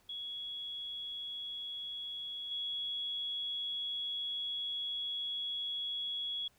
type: tone with level steps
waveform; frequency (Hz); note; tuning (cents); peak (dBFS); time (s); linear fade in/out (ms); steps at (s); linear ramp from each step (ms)
sine; 3349; G#7; +14; -39 / -35; 0.09-6.48; 5; 2.51; 5
effects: pink hiss -69 dBFS RMS until 6.58 s